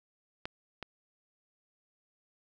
clicks, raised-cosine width 0.3 ms, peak -20 / -23 dBFS, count 2, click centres 0.455 / 0.827 s, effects none

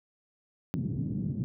pink band-pass noise, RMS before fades -32 dBFS, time 0.74-1.44 s, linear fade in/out 0 ms, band 110 to 240 Hz, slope 24 dB/octave, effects none

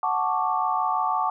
sine chord, D major seventh, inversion first, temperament equal, 740 / 880 / 1108.7 / 1174.7 Hz, F#5 / A5 / C#6 / D6, 0 / 0 / 0 / 0 cents, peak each -27 / -26 / -28 / -27 dBFS, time 0.03-1.3 s, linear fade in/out 2 ms, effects none

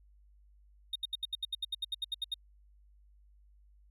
triangle tone bursts, 3700 Hz, A#7, 14 cents flat, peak -30 dBFS, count 15, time 0.93-2.342 s, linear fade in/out 5 ms, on 26 ms, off 73 ms, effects added 50 Hz sine -59 dBFS peak until 3.9 s

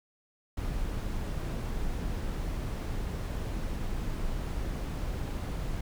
brown noise, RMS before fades -33 dBFS, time 0.57-5.81 s, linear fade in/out 5 ms, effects none

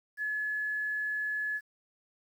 sine tone with quantisation, 1707 Hz, G#6, 47 cents sharp, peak -30 dBFS, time 0.17-1.61 s, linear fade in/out 50 ms, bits 10, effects none

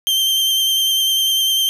40% pulse tone with vibrato, 3136 Hz, G7, in tune, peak -13 dBFS, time 0.07-1.69 s, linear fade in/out 0 ms, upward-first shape square, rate 10 Hz, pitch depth 15 cents each way, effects 9-bit

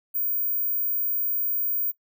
sine tone, 15240 Hz, A#9, 37 cents sharp, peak -22 dBFS, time 0.14-1.92 s, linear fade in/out 20 ms, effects noise-tail reverb RT60 0.1 s tail -22 dB re dry

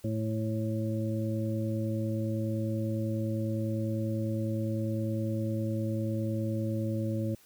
harmonic tone, 109.9 Hz, A2, 2 cents flat, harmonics 1 / 2 / 3 / 5, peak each -31 / -34 / -36 / -38 dBFS, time 0.04-7.35 s, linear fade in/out 5 ms, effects white hiss -60 dBFS RMS until 7.45 s

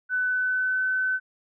sine tone with pitch glide, 1500 to 1517.4 Hz, F#6 to F#6, +23 to +43 cents, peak -22 dBFS, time 0.09-1.2 s, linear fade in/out 50 ms, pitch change +20 cents, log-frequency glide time 0.2-0.84 s, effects none

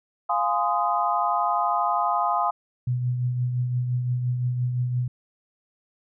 sine chord, F minor seventh, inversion none, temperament equal with one note detuned, 698.5 / 830.6 / 1032.1 / 1244.5 Hz, F5 / Ab5 / C6 / Eb6, 0 / 0 / -24 / 0 cents, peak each -26 dBFS, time 0.29-2.51 s, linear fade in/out 10 ms
sine tone with tremolo, 124.1 Hz, B2, 9 cents sharp, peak -20 dBFS, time 2.87-5.08 s, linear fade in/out 5 ms, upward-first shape triangle, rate 5.8 Hz, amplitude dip 45%
effects none

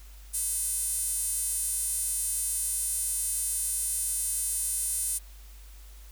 sawtooth tone with high-pass filter, 511 Hz, C5, 41 cents flat, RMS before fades -30 dBFS, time 0.33-5.19 s, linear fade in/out 20 ms, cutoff 9200 Hz, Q 3.9, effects added 50 Hz sine -45 dBFS peak until 6.11 s + white hiss -56 dBFS RMS until 6.11 s

